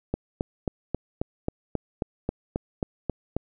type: click train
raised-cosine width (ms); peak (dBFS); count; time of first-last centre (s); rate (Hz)
2; -12; 13; 0.14-3.366; 3.72
effects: none